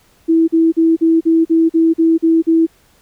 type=tone bursts; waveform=sine; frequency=326.9 Hz; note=E4; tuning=14 cents flat; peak=-8 dBFS; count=10; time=0.28-2.667 s; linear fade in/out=20 ms; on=200 ms; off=43 ms; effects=pink hiss -53 dBFS RMS until 3.01 s

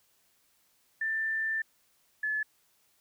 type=tone pair in turn; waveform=sine; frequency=1778 / 1722.4 Hz; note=A6 / A6; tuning=+18 / -37 cents; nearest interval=minor second; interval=55 cents; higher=first; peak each=-28 dBFS; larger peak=neither; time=1.01-1.62 / 2.23-2.43 s; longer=first; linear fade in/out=5 ms; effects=white hiss -69 dBFS RMS until 3 s

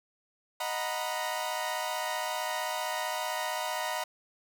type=chord; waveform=sawtooth; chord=B major seventh; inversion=first; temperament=equal with one note detuned; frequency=622.3 / 734.5 / 932.3 / 987.8 Hz; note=D#5 / F#5 / A#5 / B5; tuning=0 / -13 / 0 / 0 cents; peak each=-33 dBFS; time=0.6-4.04 s; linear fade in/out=5 ms; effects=none

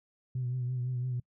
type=tone with vibrato; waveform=sine; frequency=125.3 Hz; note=B2; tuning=25 cents sharp; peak=-29 dBFS; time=0.35-1.2 s; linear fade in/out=5 ms; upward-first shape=triangle; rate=5.9 Hz; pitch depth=52 cents each way; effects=noise-tail reverb RT60 0.1 s tail -26 dB re dry + tanh soft clip ceiling -26 dBFS

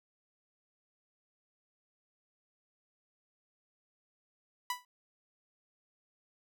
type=tone with exponential decay; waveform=sawtooth; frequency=987.8 Hz; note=B5; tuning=in tune; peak=-26 dBFS; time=4.7-4.85 s; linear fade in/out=2 ms; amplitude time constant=32 ms; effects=none

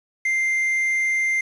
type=tone with quantisation; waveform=triangle; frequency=2093 Hz; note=C7; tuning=in tune; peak=-17 dBFS; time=0.25-1.41 s; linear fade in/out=5 ms; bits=7; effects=low-pass 10000 Hz 12 dB/octave

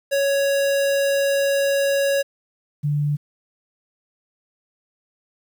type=tone pair in turn; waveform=square / sine; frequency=556 / 146.67 Hz; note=C#5 / D3; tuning=+5 / -2 cents; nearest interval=octave + major seventh; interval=2307 cents; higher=first; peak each=-18 dBFS; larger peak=neither; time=0.11-2.23 / 2.83-3.17 s; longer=first; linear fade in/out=20 ms; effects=9-bit

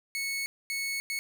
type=tone bursts at uneven times; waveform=sawtooth; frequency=2205 Hz; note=C#7; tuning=10 cents flat; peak=-27 dBFS; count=3; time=0.15-0.46 / 0.7-1 / 1.1-1.19 s; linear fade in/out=0 ms; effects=none

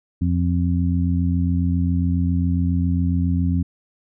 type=harmonic tone; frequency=87.31 Hz; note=F2; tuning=in tune; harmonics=1 / 2 / 3; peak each=-19 / -22 / -24 dBFS; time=0.21-3.63 s; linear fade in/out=10 ms; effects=none

